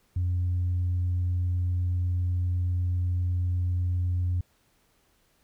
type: tone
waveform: sine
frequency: 89.2 Hz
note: F2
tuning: 37 cents sharp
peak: -22 dBFS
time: 0.16-4.41 s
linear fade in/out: 5 ms
effects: tanh soft clip ceiling -21 dBFS + pink hiss -67 dBFS RMS until 5.43 s